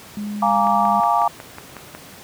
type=tone with pitch glide; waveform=sine; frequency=207.7 to 204.4 Hz; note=G#3 to G#3; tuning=0 to -27 cents; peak=-24 dBFS; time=0.17-1 s; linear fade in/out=0 ms; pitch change=-27 cents; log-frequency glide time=0.38-0.47 s
type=chord; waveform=sine; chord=Bb dominant seventh; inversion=second; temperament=equal with one note detuned; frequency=698.5 / 830.6 / 932.3 / 1165.2 Hz; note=F5 / Ab5 / Bb5 / D6; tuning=0 / 0 / 0 / -14 cents; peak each=-20 dBFS; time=0.42-1.28 s; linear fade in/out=5 ms
type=click train; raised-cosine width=0.5 ms; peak=-18 dBFS; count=8; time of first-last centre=0.67-1.95 s; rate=5.47 Hz
effects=pink hiss -41 dBFS RMS until 2.23 s + high-pass 100 Hz 12 dB/octave